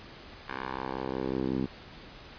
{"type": "tone with band-pass filter sweep", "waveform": "10% pulse", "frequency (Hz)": 65.5, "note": "C2", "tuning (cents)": 2, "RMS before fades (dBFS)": -33, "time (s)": [0.48, 1.66], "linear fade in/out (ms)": 5, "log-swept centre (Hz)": [1500, 240], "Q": 1.4, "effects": ["pink hiss -48 dBFS RMS until 2.38 s", "resampled to 11025 Hz"]}